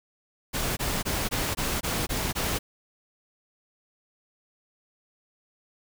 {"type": "noise bursts", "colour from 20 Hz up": "pink", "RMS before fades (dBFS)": -28, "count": 8, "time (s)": [0.53, 2.59], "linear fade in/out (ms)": 20, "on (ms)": 240, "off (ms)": 20, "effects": []}